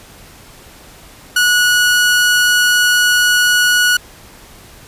sawtooth tone, 1463 Hz, F#6, 20 cents flat, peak -6 dBFS, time 1.36-3.97 s, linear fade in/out 5 ms, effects pink hiss -40 dBFS RMS until 4.87 s + resampled to 32000 Hz

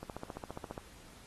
click train, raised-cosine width 1 ms, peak -27 dBFS, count 12, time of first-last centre 0.03-0.778 s, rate 14.7 Hz, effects pink hiss -57 dBFS RMS until 1.26 s + AAC 32 kbps

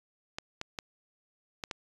clicks, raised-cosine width 0.2 ms, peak -18 dBFS, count 5, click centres 0.385 / 0.614 / 0.788 / 1.638 / 1.712 s, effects resampled to 24000 Hz

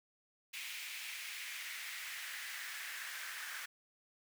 pink noise with high-pass filter sweep, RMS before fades -45 dBFS, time 0.53-3.66 s, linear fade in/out 10 ms, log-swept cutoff 2400 to 1600 Hz, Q 2.9, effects none

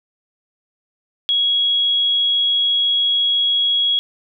sine tone, 3322 Hz, G#7, in tune, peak -14 dBFS, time 1.29-3.99 s, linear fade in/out 0 ms, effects none

